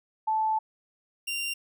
sine / sawtooth tone pair in turn, 874 / 2775 Hz, A5 / F7, -12 / -12 cents, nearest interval octave + minor sixth, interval 2000 cents, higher second, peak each -23 / -26 dBFS, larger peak first, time 0.27-0.59 / 1.27-1.54 s, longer first, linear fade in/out 10 ms, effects none

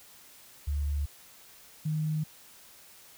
sine tone pair in turn, 72.4 / 154.75 Hz, D2 / D#3, -24 / -9 cents, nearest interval octave + minor second, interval 1315 cents, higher second, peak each -27 dBFS, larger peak neither, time 0.67-1.06 / 1.85-2.24 s, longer neither, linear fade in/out 10 ms, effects white hiss -54 dBFS RMS until 3.17 s

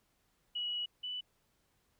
sine tone pair in turn, 2923 / 2979 Hz, F#7 / F#7, -22 / +11 cents, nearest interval unison, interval 33 cents, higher second, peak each -34 / -37 dBFS, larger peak first, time 0.55-0.86 / 1.03-1.21 s, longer first, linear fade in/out 10 ms, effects pink hiss -75 dBFS RMS until 1.99 s

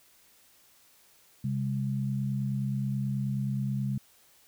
sine tone pair together, 132.9 / 202.3 Hz, C3 / G#3, +27 / -45 cents, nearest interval perfect fifth, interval 728 cents, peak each -29 / -32 dBFS, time 1.44-3.98 s, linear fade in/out 5 ms, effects white hiss -61 dBFS RMS until 4.47 s

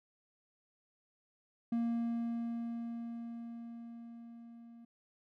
triangle tone with level ramp, 233.1 Hz, A#3, in tune, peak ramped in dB -28 to -50 dBFS, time 1.72-4.85 s, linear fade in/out 5 ms, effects none

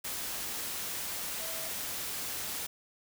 sine tone in noise, 650 Hz, E5, 24 cents flat, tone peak -45 dBFS, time 1.39-1.69 s, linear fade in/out 10 ms, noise white, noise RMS -37 dBFS, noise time 0.04-2.67 s, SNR -11 dB, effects none

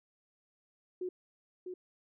sine tone with echo, 364.5 Hz, F#4, 26 cents flat, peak -34 dBFS, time 1.01-1.09 s, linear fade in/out 5 ms, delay 650 ms, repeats 1, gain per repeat -5 dB, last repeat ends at 1.74 s, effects none

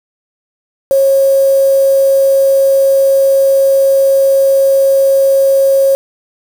sine tone with quantisation, 544 Hz, C#5, 33 cents flat, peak -6 dBFS, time 0.91-5.95 s, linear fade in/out 0 ms, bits 4, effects none

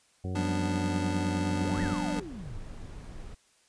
harmonic tone, 92.8 Hz, F#2, 6 cents sharp, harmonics 1 / 2 / 3 / 4 / 5 / 6 / 8, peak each -32 / -38 / -42 / -44 / -46 / -48 / -50 dBFS, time 0.24-1.94 s, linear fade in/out 5 ms
square chord, G dominant seventh, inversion third, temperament just, 176.4 / 196 / 245 / 294 Hz, F3 / G3 / B3 / D4, +18 / 0 / -14 / +2 cents, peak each -36 / -37 / -39 / -33 dBFS, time 0.35-2.2 s, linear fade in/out 5 ms
sine exponential two-way sweep, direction up then down, 85.7 to 1975.5 to 85.7 Hz, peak -39 dBFS, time 1.49-2.6 s, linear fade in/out 50 ms, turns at 1.81 s
brown noise, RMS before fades -42 dBFS, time 1.61-3.35 s, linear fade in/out 10 ms
effects white hiss -65 dBFS RMS until 3.68 s + resampled to 22050 Hz

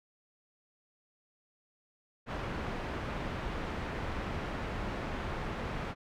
pink low-pass noise, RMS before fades -37 dBFS, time 2.26-5.95 s, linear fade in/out 50 ms, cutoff 2100 Hz, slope 12 dB/octave, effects none

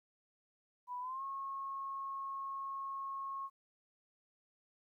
sine tone with pitch glide, 987.8 to 1089.7 Hz, B5 to C#6, 0 to -30 cents, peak -39 dBFS, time 0.87-3.5 s, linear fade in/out 50 ms, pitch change +170 cents, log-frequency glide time 1-1.23 s, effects 13-bit

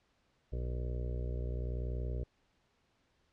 harmonic tone, 60.8 Hz, B1, 26 cents flat, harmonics 1 / 2 / 3 / 4 / 5 / 6 / 7 / 8 / 9 / 10, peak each -35 / -41 / -55 / -52 / -59 / -50 / -50 / -51 / -58 / -54 dBFS, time 0.52-2.24 s, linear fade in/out 10 ms, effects pink hiss -74 dBFS RMS until 3.32 s + low-pass 5000 Hz 12 dB/octave

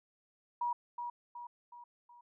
sine tone with echo, 960 Hz, B5, 49 cents flat, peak -31 dBFS, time 0.61-0.73 s, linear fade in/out 5 ms, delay 370 ms, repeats 4, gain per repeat -6 dB, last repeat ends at 2.21 s, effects none

